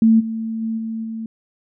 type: tone with level steps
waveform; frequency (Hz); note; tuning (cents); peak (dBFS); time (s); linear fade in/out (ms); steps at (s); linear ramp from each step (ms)
sine; 223.8; A3; +30; -9 / -22 / -20 / -23 / -25; 0.02-1.26; 2; 0.19 / 0.61 / 0.77 / 1.03; 20
effects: none